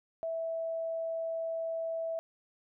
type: tone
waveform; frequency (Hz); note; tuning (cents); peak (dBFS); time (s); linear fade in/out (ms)
sine; 656; E5; -9; -32; 0.23-2.19; 0
effects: none